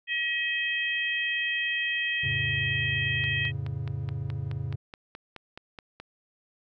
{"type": "harmonic tone", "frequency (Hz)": 637, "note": "D#5", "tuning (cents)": 41, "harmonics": [3, 4, 5], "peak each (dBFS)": [-29, -30, -33], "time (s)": [0.07, 3.52], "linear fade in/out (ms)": 50}
{"type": "chord", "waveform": "triangle", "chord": "F augmented", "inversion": "none", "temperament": "equal", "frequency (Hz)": [87.31, 110, 138.59], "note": ["F2", "A2", "C#3"], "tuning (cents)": [0, 0, 0], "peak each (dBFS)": [-35, -32, -31], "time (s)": [2.23, 4.76], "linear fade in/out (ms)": 10}
{"type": "click train", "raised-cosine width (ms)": 0.3, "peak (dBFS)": -25, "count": 14, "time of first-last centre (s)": [3.24, 6], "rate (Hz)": 4.71}
{"effects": []}